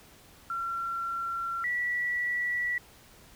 sine tone pair in turn, 1364 / 1948 Hz, F6 / B6, -41 / -24 cents, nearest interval tritone, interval 617 cents, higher second, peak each -30 / -27 dBFS, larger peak second, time 0.5-1.64 / 1.64-2.78 s, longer neither, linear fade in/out 2 ms, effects pink hiss -55 dBFS RMS until 3.35 s

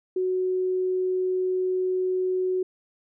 sine tone, 370 Hz, F#4, in tune, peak -22 dBFS, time 0.16-2.63 s, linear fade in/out 5 ms, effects none

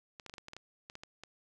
clicks, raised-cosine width 0.2 ms, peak -29 dBFS, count 12, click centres 0.198 / 0.263 / 0.297 / 0.339 / 0.382 / 0.484 / 0.534 / 0.566 / 0.899 / 0.954 / 1.035 / 1.236 s, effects none

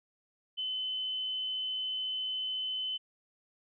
sine tone, 3038 Hz, F#7, 45 cents sharp, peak -32 dBFS, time 0.57-2.98 s, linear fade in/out 20 ms, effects none

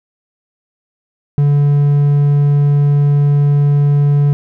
triangle tone, 144.1 Hz, D3, 33 cents flat, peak -6 dBFS, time 1.38-4.33 s, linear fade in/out 0 ms, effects none

